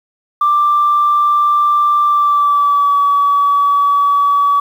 sine tone with pitch glide, 1179 to 1140.2 Hz, D6 to C#6, +6 to +48 cents, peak -8 dBFS, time 0.41-4.6 s, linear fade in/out 5 ms, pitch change -58 cents, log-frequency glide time 2.04-2.97 s, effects tanh soft clip ceiling -4 dBFS + 7-bit

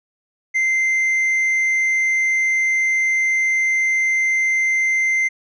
sine tone with tanh clipping, 2082 Hz, C7, 9 cents flat, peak -16 dBFS, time 0.54-5.29 s, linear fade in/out 20 ms, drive 3 dB, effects none

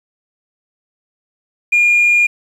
sine tone, 2419 Hz, D#7, 49 cents flat, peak -7 dBFS, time 1.72-2.27 s, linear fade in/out 10 ms, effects tanh soft clip ceiling -6 dBFS + 7-bit

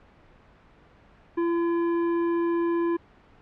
sine tone with tanh clipping, 339.4 Hz, F4, 49 cents flat, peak -24 dBFS, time 1.37-2.97 s, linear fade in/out 10 ms, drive 13 dB, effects pink hiss -55 dBFS RMS until 3.41 s + low-pass 2000 Hz 12 dB/octave

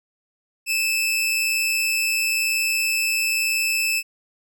sawtooth tone pair together, 2516 / 2637 Hz, D#7 / E7, +19 / 0 cents, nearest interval minor second, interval 81 cents, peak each -25 / -17 dBFS, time 0.66-4.03 s, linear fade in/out 50 ms, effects none

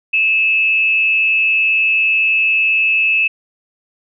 sine tone with frequency modulation, 2609 Hz, E7, 18 cents flat, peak -11 dBFS, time 0.13-3.28 s, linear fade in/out 10 ms, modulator 190 Hz, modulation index 0.31, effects none

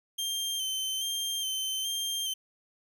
sawtooth tone with vibrato, 3136 Hz, G7, in tune, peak -27 dBFS, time 0.18-2.34 s, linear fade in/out 10 ms, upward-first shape square, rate 1.2 Hz, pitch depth 28 cents each way, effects none

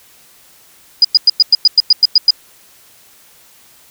sine tone bursts, 4926 Hz, D#8, 18 cents flat, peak -3 dBFS, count 11, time 1.02-2.306 s, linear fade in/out 2 ms, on 26 ms, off 100 ms, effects white hiss -46 dBFS RMS until 3.9 s

